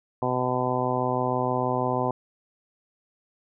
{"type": "harmonic tone", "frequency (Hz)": 126.2, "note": "B2", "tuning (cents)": 38, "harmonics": [1, 2, 3, 4, 5, 6, 7, 8], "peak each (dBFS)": [-31, -31, -31, -31, -31, -31, -31, -31], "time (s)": [0.22, 2.11], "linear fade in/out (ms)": 2, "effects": []}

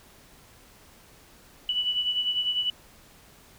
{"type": "beating tone pair", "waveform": "sine", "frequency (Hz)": [2960, 2970], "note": ["F#7", "F#7"], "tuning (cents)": [0, 6], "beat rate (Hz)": 10, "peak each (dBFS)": [-25, -32], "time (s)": [1.69, 2.7], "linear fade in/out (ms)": 2, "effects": ["pink hiss -54 dBFS RMS until 3.58 s"]}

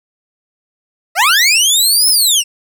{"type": "linear two-way sweep", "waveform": "20% pulse", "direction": "up then down", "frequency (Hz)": [607, 5300, 2663], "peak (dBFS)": -3, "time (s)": [1.15, 2.44], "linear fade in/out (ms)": 50, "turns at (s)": 2.09, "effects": []}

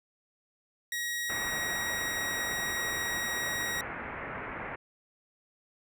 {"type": "tone", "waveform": "sawtooth", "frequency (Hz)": 1900, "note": "A#6", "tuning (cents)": 33, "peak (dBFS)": -28, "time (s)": [0.92, 3.81], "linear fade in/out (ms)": 2}
{"type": "low-pass noise", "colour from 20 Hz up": "white", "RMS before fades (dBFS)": -39, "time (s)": [1.29, 4.76], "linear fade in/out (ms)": 10, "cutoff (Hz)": 2200, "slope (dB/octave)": 48}
{"effects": []}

